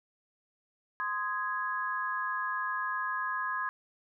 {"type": "chord", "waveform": "sine", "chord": "Ab major", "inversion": "first", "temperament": "just", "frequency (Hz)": [1038.3, 1245.9, 1661.2], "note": ["C6", "Eb6", "Ab6"], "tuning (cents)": [-14, 2, 0], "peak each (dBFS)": [-34, -37, -34], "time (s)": [1, 3.69], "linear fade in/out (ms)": 0, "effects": []}